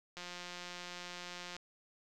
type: click train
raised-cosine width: 0.2 ms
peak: -28 dBFS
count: 248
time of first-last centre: 0.17-1.565 s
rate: 177 Hz
effects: none